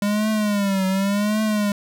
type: tone with vibrato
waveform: square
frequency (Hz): 202.5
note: G#3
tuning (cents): -43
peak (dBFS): -19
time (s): 0.02-1.72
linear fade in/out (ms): 2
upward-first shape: triangle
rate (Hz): 0.89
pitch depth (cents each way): 130
effects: none